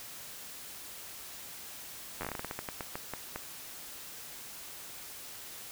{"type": "slowing click train", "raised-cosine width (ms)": 0.5, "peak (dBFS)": -21, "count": 17, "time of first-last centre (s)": [2.21, 3.36], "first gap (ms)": 10, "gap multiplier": 1.23, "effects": ["white hiss -46 dBFS RMS until 5.71 s"]}